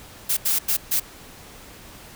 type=noise bursts at uneven times; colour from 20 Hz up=blue; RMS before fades=-21 dBFS; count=4; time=0.29-0.37 / 0.45-0.59 / 0.68-0.77 / 0.91-1 s; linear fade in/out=10 ms; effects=pink hiss -44 dBFS RMS until 2.15 s